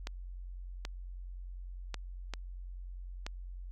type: clicks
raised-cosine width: 0.2 ms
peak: -21 dBFS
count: 5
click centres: 0.071 / 0.851 / 1.943 / 2.337 / 3.265 s
effects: added 45 Hz sine -41 dBFS peak until 3.71 s